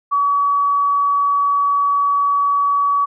sine tone, 1136 Hz, C#6, 42 cents sharp, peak -13 dBFS, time 0.11-3.06 s, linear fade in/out 20 ms, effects none

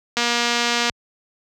click train, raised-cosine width 0.2 ms, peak -3 dBFS, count 174, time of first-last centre 0.17-0.897 s, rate 238 Hz, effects high-pass 60 Hz 12 dB/octave

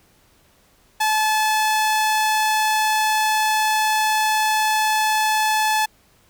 sawtooth tone, 864 Hz, A5, 32 cents flat, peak -13 dBFS, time 1-5.86 s, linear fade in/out 10 ms, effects pink hiss -57 dBFS RMS until 6.29 s

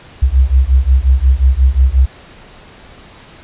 sine beating tone pair, 62.7 / 68.3 Hz, B1 / C#2, +27 / -25 cents, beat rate 5.6 Hz, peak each -10 dBFS, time 0.22-2.06 s, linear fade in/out 10 ms, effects pink hiss -39 dBFS RMS until 3.43 s + resampled to 8000 Hz

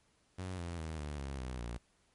sawtooth tone with pitch steps, 92.5 / 85.81 / 79.6 / 73.84 / 68.5 / 63.55 / 58.95 Hz, F#2 / F2 / D#2 / D2 / C#2 / C2 / A#1, 0 / -30 / +40 / +10 / -20 / -50 / +20 cents, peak -35 dBFS, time 0.38-1.78 s, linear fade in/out 10 ms, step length 200 ms, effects pink hiss -72 dBFS RMS until 2.14 s + MP3 48 kbps

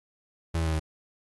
35% pulse tone with pitch steps, 82.41 / 81.13 / 79.88 / 78.64 Hz, E2 / E2 / D#2 / D#2, 0 / -27 / +46 / +19 cents, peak -23 dBFS, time 0.54-0.796 s, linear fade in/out 10 ms, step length 64 ms, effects AAC 32 kbps

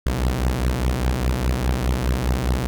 sawtooth beating tone pair, 60.3 / 65.2 Hz, B1 / C2, -41 / -5 cents, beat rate 4.9 Hz, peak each -18 dBFS, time 0.06-2.67 s, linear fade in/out 0 ms, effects none

